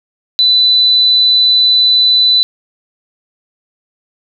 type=tone; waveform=sine; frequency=3993 Hz; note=B7; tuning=18 cents sharp; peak=-6 dBFS; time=0.39-2.43 s; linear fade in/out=0 ms; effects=none